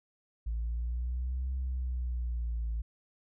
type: linear two-way sweep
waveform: sine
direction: up then down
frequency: 55.3 to 65.41 to 55.3 Hz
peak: -29 dBFS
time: 0.46-2.82 s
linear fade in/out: 10 ms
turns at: 1.53 s
effects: tanh soft clip ceiling -28 dBFS